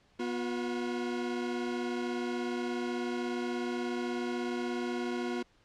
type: tone pair together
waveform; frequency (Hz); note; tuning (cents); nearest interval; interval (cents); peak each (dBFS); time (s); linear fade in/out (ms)
40% pulse; 244.3 / 358.2; B3 / F4; -19 / +44; perfect fifth; 663; -34 / -34; 0.19-5.43; 10
effects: pink hiss -66 dBFS RMS until 5.64 s + low-pass 5000 Hz 12 dB/octave